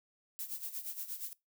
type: noise with tremolo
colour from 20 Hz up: violet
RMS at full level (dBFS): -39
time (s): 0.39-1.33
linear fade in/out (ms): 0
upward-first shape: sine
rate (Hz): 8.5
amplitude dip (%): 75
effects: noise-tail reverb RT60 0.2 s tail -21 dB re dry